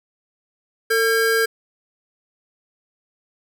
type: tone pair together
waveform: square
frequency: 450 / 1613.8 Hz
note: A4 / G6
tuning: +39 / +50 cents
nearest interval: octave + minor seventh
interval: 2211 cents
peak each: -19 / -20 dBFS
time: 0.9-1.46 s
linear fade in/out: 10 ms
effects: none